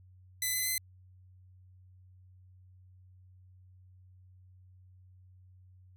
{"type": "tone with pitch steps", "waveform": "5% pulse", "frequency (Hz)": [2010, 2027, 2045], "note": ["B6", "B6", "C7"], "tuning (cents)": [30, 45, -40], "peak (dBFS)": -20, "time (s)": [0.42, 0.78], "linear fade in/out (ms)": 2, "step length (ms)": 120, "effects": ["added 92 Hz sine -55 dBFS peak until 5.96 s"]}